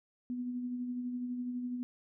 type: tone with tremolo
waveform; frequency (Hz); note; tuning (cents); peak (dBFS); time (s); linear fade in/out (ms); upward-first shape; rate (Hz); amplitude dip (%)
sine; 246.9; B3; 0; -33; 0.3-1.83; 0; sine; 12; 35
effects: none